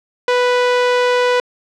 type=tone; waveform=sawtooth; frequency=493.9 Hz; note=B4; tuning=in tune; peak=-8 dBFS; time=0.28-1.4 s; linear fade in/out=2 ms; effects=low-pass 4000 Hz 12 dB/octave